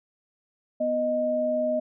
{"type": "tone pair together", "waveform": "sine", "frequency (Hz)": [246.9, 620.4], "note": ["B3", "D#5"], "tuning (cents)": [0, -5], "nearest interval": "octave + major third", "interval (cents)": 1595, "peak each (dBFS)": [-30, -23], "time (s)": [0.8, 1.8], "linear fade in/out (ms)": 10, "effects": []}